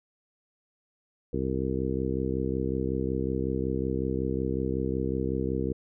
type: harmonic tone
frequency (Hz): 65.41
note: C2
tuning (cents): 0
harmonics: 1 / 2 / 3 / 4 / 5 / 6 / 7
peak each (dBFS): -34 / -34 / -34 / -34 / -34 / -34 / -34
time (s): 1.33-5.73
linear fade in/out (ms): 5
effects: none